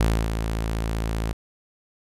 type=tone with ADSR envelope; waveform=sawtooth; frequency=55.3 Hz; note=A1; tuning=9 cents sharp; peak=-13 dBFS; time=0-1.33 s; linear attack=8 ms; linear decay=280 ms; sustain=-7 dB; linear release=6 ms; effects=resampled to 32000 Hz